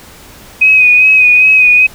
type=tone with vibrato; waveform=sine; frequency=2510 Hz; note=D#7; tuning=15 cents sharp; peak=-3 dBFS; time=0.61-1.87 s; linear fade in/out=10 ms; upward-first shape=sine; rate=2.5 Hz; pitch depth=34 cents each way; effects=pink hiss -36 dBFS RMS until 1.94 s